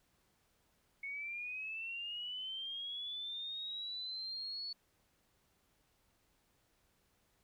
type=linear sweep; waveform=sine; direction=up; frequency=2200 to 4435 Hz; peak=-40 dBFS; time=1.03-4.73 s; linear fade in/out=5 ms; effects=pink hiss -75 dBFS RMS until 7.43 s

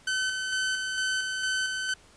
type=tone with tremolo; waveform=sawtooth; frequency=1524 Hz; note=G6; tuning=49 cents flat; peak=-22 dBFS; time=0.07-1.94 s; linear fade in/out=5 ms; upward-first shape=square; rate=2.2 Hz; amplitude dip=35%; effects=pink hiss -56 dBFS RMS until 2.16 s + resampled to 22050 Hz

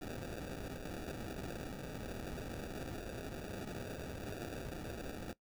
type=noise with sample-and-hold; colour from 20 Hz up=blue; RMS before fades=-44 dBFS; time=0.01-5.33 s; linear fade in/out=5 ms; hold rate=1050 Hz; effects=noise-tail reverb RT60 0.1 s tail -18 dB re dry

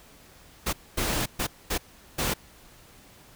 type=noise bursts at uneven times; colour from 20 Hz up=pink; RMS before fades=-27 dBFS; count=5; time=0.66-0.73 / 0.97-1.26 / 1.39-1.47 / 1.7-1.78 / 2.18-2.34 s; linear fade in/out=10 ms; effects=pink hiss -53 dBFS RMS until 3.35 s

